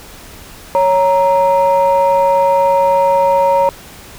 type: tone pair together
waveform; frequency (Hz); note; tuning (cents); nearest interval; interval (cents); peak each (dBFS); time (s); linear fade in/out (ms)
sine; 554.4 / 933.7; C#5 / A#5; 0 / +3; major sixth; 903; -10; 0.75-3.69; 0
effects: tanh soft clip ceiling -4 dBFS + pink hiss -36 dBFS RMS until 4.18 s